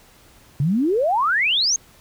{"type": "exponential sweep", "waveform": "sine", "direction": "up", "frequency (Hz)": [131.7, 6645], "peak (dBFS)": -16, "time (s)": [0.6, 1.76], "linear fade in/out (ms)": 2, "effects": ["pink hiss -51 dBFS RMS until 2 s"]}